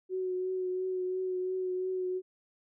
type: tone with vibrato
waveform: sine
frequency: 370 Hz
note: F#4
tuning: in tune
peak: -30 dBFS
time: 0.09-2.22 s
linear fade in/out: 50 ms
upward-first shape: triangle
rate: 2.9 Hz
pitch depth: 23 cents each way
effects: none